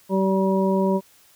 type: harmonic tone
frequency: 191.9 Hz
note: G3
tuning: 37 cents flat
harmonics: 1 / 2 / 3 / 5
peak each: -20 / -23 / -25 / -27 dBFS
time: 0.09-1.01 s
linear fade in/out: 50 ms
effects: white hiss -55 dBFS RMS until 1.35 s